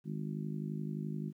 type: harmonic tone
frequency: 51.6 Hz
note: G#1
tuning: 10 cents flat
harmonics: 3 / 4 / 5 / 6 / 7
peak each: -38 / -40 / -47 / -50 / -49 dBFS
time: 0.04-1.33 s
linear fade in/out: 50 ms
effects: 12-bit